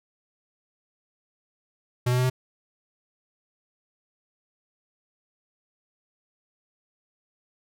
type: tone with pitch steps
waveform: square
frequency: 123.47 / 125.05 / 126.65 / 128.27 Hz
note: B2 / B2 / B2 / C3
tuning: 0 / +22 / +44 / -34 cents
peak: -21 dBFS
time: 2.06-2.3 s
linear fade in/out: 10 ms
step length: 60 ms
effects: none